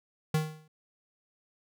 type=tone with exponential decay; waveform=square; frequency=155.56 Hz; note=D#3; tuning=in tune; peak=-23 dBFS; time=0.34-0.68 s; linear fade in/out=5 ms; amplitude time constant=73 ms; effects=none